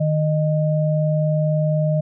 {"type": "tone pair together", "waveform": "sine", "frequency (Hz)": [154, 616], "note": ["D#3", "D#5"], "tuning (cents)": [-17, -17], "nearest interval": "2 octaves", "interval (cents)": 2400, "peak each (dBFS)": [-17, -22], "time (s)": [0, 2.01], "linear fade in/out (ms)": 10, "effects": []}